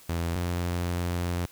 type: tone pair in turn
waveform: sawtooth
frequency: 84.5 / 87.52 Hz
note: E2 / F2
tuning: +43 / +4 cents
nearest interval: minor second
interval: 61 cents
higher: second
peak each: -23 dBFS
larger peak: neither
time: 0.09-0.36 / 0.36-1.46 s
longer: second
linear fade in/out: 5 ms
effects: white hiss -53 dBFS RMS until 1.51 s